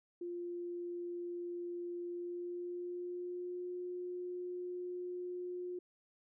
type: tone with pitch glide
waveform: sine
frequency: 349.2 to 358.2 Hz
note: F4 to F4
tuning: 0 to +44 cents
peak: -39 dBFS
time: 0.21-5.79 s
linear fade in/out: 5 ms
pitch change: +44 cents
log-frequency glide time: 2.07-3.7 s
effects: none